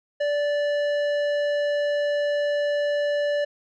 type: tone with tanh clipping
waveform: sine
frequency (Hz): 583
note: D5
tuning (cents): -13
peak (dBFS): -23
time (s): 0.2-3.45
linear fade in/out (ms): 10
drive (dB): 13
effects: none